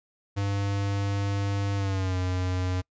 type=tone with pitch glide; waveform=square; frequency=99.9 to 91.61 Hz; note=G2 to F#2; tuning=+33 to -17 cents; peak=-26 dBFS; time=0.36-2.82 s; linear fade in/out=20 ms; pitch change=-150 cents; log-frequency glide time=1.76-2.17 s; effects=noise-tail reverb RT60 0.1 s tail -25 dB re dry + resampled to 16000 Hz